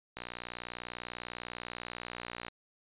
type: click train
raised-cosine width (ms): 0.3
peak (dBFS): -23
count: 140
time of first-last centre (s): 0.17-2.483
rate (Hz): 60.1
effects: resampled to 8000 Hz